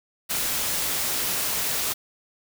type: noise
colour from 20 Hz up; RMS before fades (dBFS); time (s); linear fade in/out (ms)
white; -26; 0.29-1.94; 20
effects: none